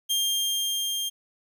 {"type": "tone with level ramp", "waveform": "sawtooth", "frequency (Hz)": 3200, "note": "G7", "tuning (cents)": 35, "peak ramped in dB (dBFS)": [-19, -24], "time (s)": [0.09, 1.1], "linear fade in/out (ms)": 20, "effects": ["10-bit"]}